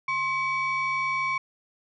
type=tone pair together; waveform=sine; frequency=1060 / 2273 Hz; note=C6 / C#7; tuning=+22 / +43 cents; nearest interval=octave + minor second; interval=1321 cents; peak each=-25 / -25 dBFS; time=0.08-1.38 s; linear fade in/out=5 ms; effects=tanh soft clip ceiling -21 dBFS